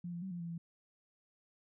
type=tone with pitch steps; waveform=sine; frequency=174.7 / 171.8 / 190.3 / 174.3 / 169.3 / 168.1 Hz; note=F3 / F3 / F#3 / F3 / E3 / E3; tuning=+1 / -28 / +49 / -3 / +46 / +34 cents; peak=-39 dBFS; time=0.04-0.58 s; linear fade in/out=5 ms; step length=90 ms; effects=none